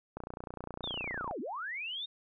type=click train; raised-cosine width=1 ms; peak=-26 dBFS; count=35; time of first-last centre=0.17-1.311 s; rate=29.8 Hz
type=linear two-way sweep; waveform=sine; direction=down then up; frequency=3738 to 211.4 to 3738 Hz; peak=-36 dBFS; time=0.83-2.06 s; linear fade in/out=10 ms; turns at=1.4 s
effects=none